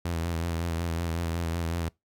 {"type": "tone with vibrato", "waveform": "sawtooth", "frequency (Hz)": 83.9, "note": "E2", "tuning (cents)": 31, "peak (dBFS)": -24, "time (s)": [0.05, 1.89], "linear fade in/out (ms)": 5, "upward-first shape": "sine", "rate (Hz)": 5.4, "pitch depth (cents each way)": 44, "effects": ["noise-tail reverb RT60 0.2 s tail -25 dB re dry"]}